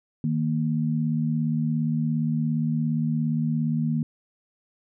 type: tone pair together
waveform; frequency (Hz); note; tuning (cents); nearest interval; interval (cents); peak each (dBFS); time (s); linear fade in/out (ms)
sine; 155.82 / 233.1; D#3 / A#3; +3 / 0; perfect fifth; 697; -24 / -25; 0.24-4.03; 2
effects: none